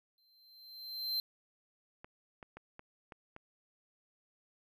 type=tone with exponential growth; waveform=square; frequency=4115 Hz; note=C8; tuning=30 cents flat; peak=-31 dBFS; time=0.18-1.2 s; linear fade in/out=1 ms; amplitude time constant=220 ms
type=clicks; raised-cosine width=0.5 ms; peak=-33 dBFS; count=6; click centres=2.045 / 2.428 / 2.57 / 2.794 / 3.122 / 3.364 s
effects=none